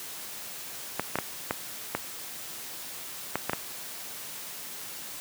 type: clicks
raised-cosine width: 0.5 ms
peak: -11 dBFS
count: 8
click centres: 0.996 / 1.156 / 1.187 / 1.509 / 1.95 / 3.356 / 3.496 / 3.533 s
effects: white hiss -40 dBFS RMS until 5.2 s + high-pass 100 Hz 12 dB/octave